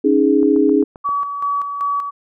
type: chord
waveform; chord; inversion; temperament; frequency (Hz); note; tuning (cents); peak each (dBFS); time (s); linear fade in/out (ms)
sine; C# suspended second; none; equal; 277.2 / 311.1 / 415.3; C#4 / D#4 / G#4; 0 / 0 / 0; -15; 0.04-0.84; 10
type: click train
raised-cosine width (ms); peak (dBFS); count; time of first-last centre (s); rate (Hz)
1; -22; 6; 0.43-1.091; 7.57
type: tone with tremolo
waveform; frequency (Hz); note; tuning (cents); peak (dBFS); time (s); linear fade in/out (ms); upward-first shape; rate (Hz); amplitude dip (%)
sine; 1139; C#6; +47; -16; 1.04-2.11; 20; square; 2.6; 50
effects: none